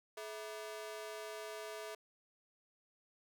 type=ring-modulated tone; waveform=sawtooth; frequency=540 Hz; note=C#5; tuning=45 cents flat; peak=-37 dBFS; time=0.17-1.95 s; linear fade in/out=5 ms; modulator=113 Hz; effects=none